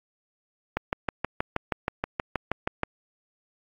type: click train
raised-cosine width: 0.5 ms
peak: -10 dBFS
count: 14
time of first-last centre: 0.77-2.833 s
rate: 6.3 Hz
effects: AAC 64 kbps